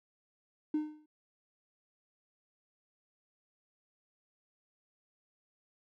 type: tone with exponential decay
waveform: triangle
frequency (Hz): 304.7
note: D#4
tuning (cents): -36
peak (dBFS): -23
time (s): 0.74-1.06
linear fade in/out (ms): 5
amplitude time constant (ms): 68
effects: tanh soft clip ceiling -24 dBFS